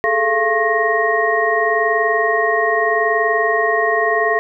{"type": "tone cluster", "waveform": "sine", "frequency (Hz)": [418.2, 439, 686, 1083, 1869], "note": ["G#4", "A4", "F5", "C#6", "A#6"], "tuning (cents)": [12, -4, -31, -41, 4], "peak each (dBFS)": [-24, -20, -19, -21, -18], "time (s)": [0.04, 4.39], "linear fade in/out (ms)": 0, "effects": []}